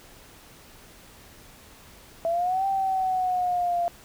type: exponential two-way sweep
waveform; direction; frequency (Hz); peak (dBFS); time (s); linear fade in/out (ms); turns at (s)
sine; up then down; 659.3 to 784 to 689; -22; 2.25-3.88; 0; 2.66
effects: pink hiss -50 dBFS RMS until 4.04 s